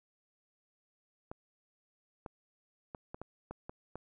clicks, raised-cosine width 1 ms, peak -28 dBFS, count 8, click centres 1.315 / 2.262 / 2.948 / 3.145 / 3.216 / 3.51 / 3.695 / 3.956 s, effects none

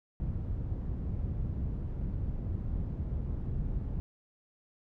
white low-pass noise, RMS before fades -34 dBFS, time 0.2-4 s, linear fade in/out 0 ms, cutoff 100 Hz, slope 12 dB/octave, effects none

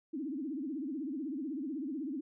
sine tone with vibrato, 287 Hz, D4, 40 cents flat, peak -35 dBFS, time 0.13-2.21 s, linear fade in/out 10 ms, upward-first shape triangle, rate 16 Hz, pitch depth 280 cents each way, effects none

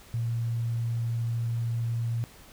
sine tone, 116.54 Hz, A#2, in tune, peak -26 dBFS, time 0.14-2.24 s, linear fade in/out 0 ms, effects pink hiss -52 dBFS RMS until 2.52 s

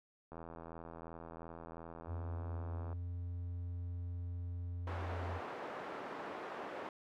click train, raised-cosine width 1 ms, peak -35 dBFS, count 217, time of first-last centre 0.32-2.929 s, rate 82.8 Hz
triangle tone, 87.6 Hz, F2, 6 cents sharp, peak -37 dBFS, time 2.06-5.41 s, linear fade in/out 50 ms
pink band-pass noise, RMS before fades -45 dBFS, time 4.87-6.89 s, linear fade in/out 2 ms, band 410 to 1300 Hz, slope 12 dB/octave
effects none

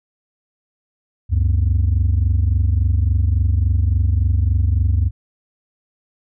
sine tone pair together, 70.35 / 93.9 Hz, C#2 / F#2, +26 / +26 cents, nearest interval perfect fourth, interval 500 cents, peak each -14 dBFS, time 1.29-5.11 s, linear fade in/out 50 ms, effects tanh soft clip ceiling -10 dBFS

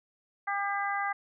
harmonic tone, 400.9 Hz, G4, 39 cents sharp, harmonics 2 / 3 / 4 / 5, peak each -32 / -34 / -35 / -36 dBFS, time 0.47-1.13 s, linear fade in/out 10 ms, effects none

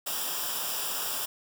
white noise with comb filter, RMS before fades -32 dBFS, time 0.06-1.26 s, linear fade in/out 10 ms, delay 0.47 ms, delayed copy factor -0.75, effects none

